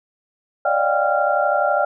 sine tone cluster, 575 / 607 / 715 / 791 / 1383 Hz, D5 / D#5 / F5 / G5 / F6, -37 / -43 / +41 / +15 / -17 cents, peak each -22 dBFS, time 0.65-1.85 s, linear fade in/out 5 ms, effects none

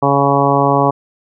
harmonic tone, 140 Hz, C#3, 18 cents sharp, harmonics 1 / 2 / 3 / 4 / 5 / 6 / 7 / 8, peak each -18 / -18 / -18 / -18 / -18 / -18 / -18 / -18 dBFS, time 0.02-0.91 s, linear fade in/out 10 ms, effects none

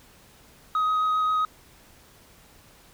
sine tone with vibrato, 1259 Hz, D#6, 20 cents sharp, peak -18 dBFS, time 0.75-1.45 s, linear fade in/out 2 ms, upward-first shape sine, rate 7.5 Hz, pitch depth 8 cents each way, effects tanh soft clip ceiling -20 dBFS + pink hiss -54 dBFS RMS until 2.93 s

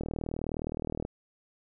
click train, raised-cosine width 2 ms, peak -20 dBFS, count 42, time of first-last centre 0.01-1.051 s, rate 39.4 Hz, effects none

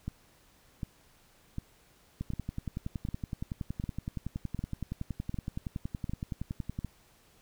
two click trains, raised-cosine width 5 ms, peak -22 / -22 dBFS, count 10 / 50, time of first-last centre 0.08-6.847 / 2.21-6.789 s, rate 1.33 / 10.7 Hz, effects pink hiss -63 dBFS RMS until 7.41 s

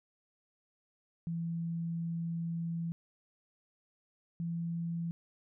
sine tone pair in turn, 167.3 / 168.37 Hz, E3 / E3, +26 / +37 cents, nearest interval unison, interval 11 cents, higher second, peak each -33 / -33 dBFS, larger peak neither, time 1.27-2.92 / 4.4-5.11 s, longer first, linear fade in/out 0 ms, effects none

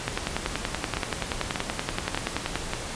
two click trains, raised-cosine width 0.3 ms, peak -9 / -11 dBFS, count 27 / 4, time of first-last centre 0.08-2.556 / 0.97-2.735 s, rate 10.5 / 1.7 Hz, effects pink hiss -34 dBFS RMS until 2.95 s + resampled to 22050 Hz

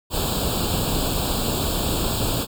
pink noise with comb filter, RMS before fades -23 dBFS, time 0.1-2.47 s, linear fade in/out 50 ms, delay 0.25 ms, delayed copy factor +0.95, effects none

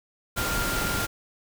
sine tone in noise, 1396.9 Hz, F6, in tune, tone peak -30 dBFS, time 0.36-1.07 s, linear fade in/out 20 ms, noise pink, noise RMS -28 dBFS, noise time 0.36-1.07 s, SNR -5 dB, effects none

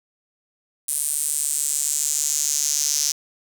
sawtooth tone with high-pass filter sweep, 146.83 Hz, D3, in tune, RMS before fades -23 dBFS, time 0.88-3.12 s, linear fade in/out 5 ms, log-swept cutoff 9300 to 5900 Hz, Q 4.2, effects none

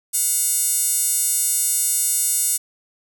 sawtooth tone with high-pass filter, 720 Hz, F#5, 47 cents flat, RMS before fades -20 dBFS, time 0.13-2.58 s, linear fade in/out 20 ms, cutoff 8600 Hz, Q 2.5, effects none

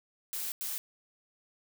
blue noise bursts at uneven times, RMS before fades -36 dBFS, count 2, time 0.33-0.52 / 0.61-0.78 s, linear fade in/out 0 ms, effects none

